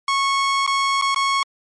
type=tone with dropouts; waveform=sawtooth; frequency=1100 Hz; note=C#6; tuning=14 cents flat; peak=-13 dBFS; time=0.08-1.43 s; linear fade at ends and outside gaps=2 ms; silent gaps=0.665-0.675 / 1.014-1.021 / 1.146-1.16 s; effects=low-pass 7000 Hz 12 dB/octave + MP3 48 kbps